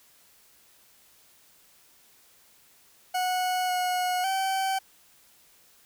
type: tone with pitch steps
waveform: 40% pulse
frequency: 734 / 728 / 769 Hz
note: F#5 / F#5 / G5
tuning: -14 / -28 / -33 cents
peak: -24 dBFS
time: 3.14-4.79 s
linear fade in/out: 10 ms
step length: 550 ms
effects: white hiss -59 dBFS RMS until 5.85 s